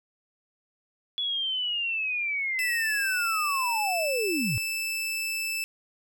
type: linear sweep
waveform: sine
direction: down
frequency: 3412 to 91.6 Hz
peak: -26 dBFS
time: 1.18-4.58 s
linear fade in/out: 0 ms
type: tone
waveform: sawtooth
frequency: 2637 Hz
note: E7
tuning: in tune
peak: -25 dBFS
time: 2.59-5.64 s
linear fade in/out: 0 ms
effects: none